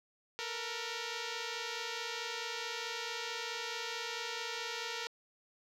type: tone pair together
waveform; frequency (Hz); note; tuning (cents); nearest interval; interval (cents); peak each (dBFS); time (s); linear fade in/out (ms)
5% pulse; 450.5 / 475.1; A4 / A#4; +41 / +33; minor second; 92; -29 / -28; 0.39-5.07; 0
effects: low-pass 7000 Hz 12 dB/octave